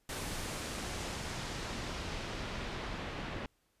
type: noise with low-pass filter sweep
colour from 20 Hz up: pink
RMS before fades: -40 dBFS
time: 0.09-3.46 s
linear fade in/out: 2 ms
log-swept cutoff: 12000 to 2700 Hz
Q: 0.82
effects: pink hiss -75 dBFS RMS until 3.8 s + resampled to 32000 Hz